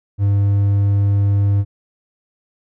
triangle tone, 100.4 Hz, G2, 42 cents sharp, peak -10 dBFS, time 0.18-1.65 s, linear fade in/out 50 ms, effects none

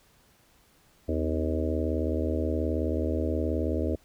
harmonic tone with a mistuned harmonic, 78.8 Hz, D#2, 23 cents sharp, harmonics 1 / 3 / 4 / 5 / 6 / 7 / 8, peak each -29 / -33 / -32 / -35 / -35 / -36 / -37 dBFS, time 1.08-3.96 s, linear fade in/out 10 ms, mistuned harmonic 3, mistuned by +94 cents, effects pink hiss -62 dBFS RMS until 4.04 s

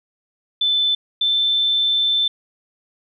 sine tone pair in turn, 3520 / 3540 Hz, A7 / A7, 0 / +10 cents, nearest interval unison, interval 10 cents, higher second, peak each -15 dBFS, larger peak neither, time 0.61-0.95 / 1.21-2.28 s, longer second, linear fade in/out 5 ms, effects none

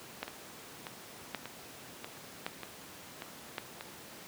two click trains, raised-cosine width 0.3 ms, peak -24 / -18 dBFS, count 7 / 4, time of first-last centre 0.28-3.809 / 0.23-3.582 s, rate 1.7 / 0.895 Hz, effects pink hiss -49 dBFS RMS until 4.27 s + high-pass 150 Hz 12 dB/octave

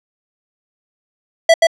square tone with echo, 659.3 Hz, E5, in tune, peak -6 dBFS, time 1.49-1.54 s, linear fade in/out 5 ms, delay 130 ms, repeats 1, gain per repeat -2 dB, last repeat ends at 1.67 s, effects low-pass 7000 Hz 12 dB/octave

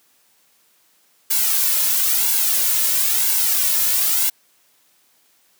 blue noise with flanger, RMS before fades -18 dBFS, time 1.3-4.3 s, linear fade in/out 10 ms, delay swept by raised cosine 1.6 to 2.6 ms, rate 1 Hz, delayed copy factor -0.85, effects white hiss -59 dBFS RMS until 5.59 s + high-pass 150 Hz 12 dB/octave

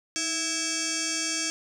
sine tone with frequency modulation, 318.8 Hz, D#4, 42 cents sharp, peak -26 dBFS, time 0.16-1.5 s, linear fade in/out 0 ms, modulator 984 Hz, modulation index 7.4, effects 9-bit

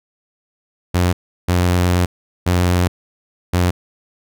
sawtooth tone bursts at uneven times, 89.1 Hz, F2, 35 cents sharp, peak -9 dBFS, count 4, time 0.94-1.13 / 1.48-2.06 / 2.46-2.88 / 3.53-3.71 s, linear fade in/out 10 ms, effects none

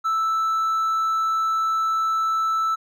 triangle tone with hard clipping, 1318.5 Hz, E6, in tune, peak -20 dBFS, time 0.04-2.76 s, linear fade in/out 20 ms, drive 5 dB, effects none

